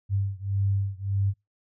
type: beating tone pair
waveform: sine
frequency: 98 / 99.7 Hz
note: G2 / G2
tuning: 0 / +30 cents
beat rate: 1.7 Hz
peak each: -26 / -27 dBFS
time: 0.09-1.34 s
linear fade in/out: 50 ms
effects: noise-tail reverb RT60 0.2 s tail -26 dB re dry